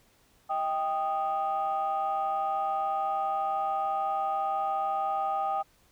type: tone cluster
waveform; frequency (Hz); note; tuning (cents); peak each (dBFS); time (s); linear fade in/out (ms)
sine; 633 / 787 / 1241; D#5 / G5 / D#6; +30 / +7 / -5; -36 / -27 / -32; 0.49-5.63; 20
effects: tanh soft clip ceiling -20 dBFS + pink hiss -64 dBFS RMS until 5.91 s